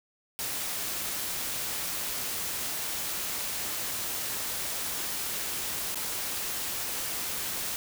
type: noise with dropouts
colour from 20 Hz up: white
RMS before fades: -33 dBFS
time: 0.39-7.76 s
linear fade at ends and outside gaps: 0 ms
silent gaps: 5.946-5.956 s
effects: none